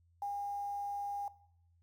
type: tone with quantisation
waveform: sine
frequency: 810 Hz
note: G#5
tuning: 43 cents flat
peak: -35 dBFS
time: 0.22-1.28 s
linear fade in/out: 2 ms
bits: 10
effects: noise-tail reverb RT60 0.7 s tail -19 dB re dry + added 85 Hz sine -66 dBFS peak until 1.82 s